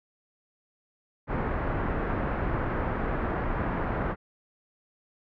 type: low-pass noise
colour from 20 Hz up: pink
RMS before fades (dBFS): -29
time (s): 1.27-4.16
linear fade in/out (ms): 50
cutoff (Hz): 1700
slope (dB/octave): 24
effects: none